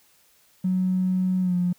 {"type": "tone with pitch glide", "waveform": "triangle", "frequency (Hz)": [185, 177.87], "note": ["F#3", "F3"], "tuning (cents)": [0, 32], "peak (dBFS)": -16, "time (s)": [0.64, 1.73], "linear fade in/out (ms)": 10, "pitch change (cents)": -68, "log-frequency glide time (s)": [1.41, 1.55], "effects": ["tanh soft clip ceiling -18 dBFS", "white hiss -60 dBFS RMS until 1.78 s"]}